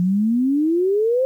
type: exponential sweep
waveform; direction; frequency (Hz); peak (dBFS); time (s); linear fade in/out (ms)
sine; up; 174.61 to 533; -15; 0-1.25; 0
effects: 9-bit